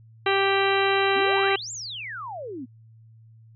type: harmonic tone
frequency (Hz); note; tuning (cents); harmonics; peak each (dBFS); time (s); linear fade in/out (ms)
392; G4; 0; 1 / 2 / 3 / 4 / 5 / 6 / 7 / 8 / 10; -23 / -26 / -28 / -29 / -30 / -31 / -31 / -32 / -33; 0.26-1.56; 5
type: exponential two-way sweep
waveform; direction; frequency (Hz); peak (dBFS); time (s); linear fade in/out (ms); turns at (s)
sine; up then down; 233.1 to 7600 to 233.1; -32; 1.15-2.66; 20; 1.72
effects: added 112 Hz sine -48 dBFS peak until 3.55 s